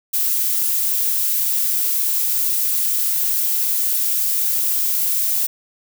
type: noise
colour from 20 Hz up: violet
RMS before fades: -19 dBFS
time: 0.13-5.47 s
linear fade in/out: 10 ms
effects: none